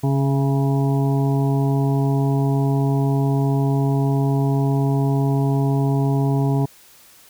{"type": "harmonic tone with a mistuned harmonic", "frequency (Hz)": 138, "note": "C#3", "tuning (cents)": -7, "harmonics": [1, 2, 3, 5, 6, 7], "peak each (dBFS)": [-17, -23, -27, -31, -33, -34], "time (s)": [0.03, 6.66], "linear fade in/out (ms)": 10, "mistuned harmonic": 5, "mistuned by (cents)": -29, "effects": ["white hiss -49 dBFS RMS until 7.29 s"]}